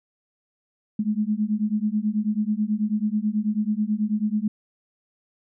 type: beating tone pair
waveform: sine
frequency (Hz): 207.7 / 216.9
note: G#3 / A3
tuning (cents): 0 / -25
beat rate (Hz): 9.2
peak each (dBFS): -24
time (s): 0.99-4.48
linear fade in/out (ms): 5
effects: none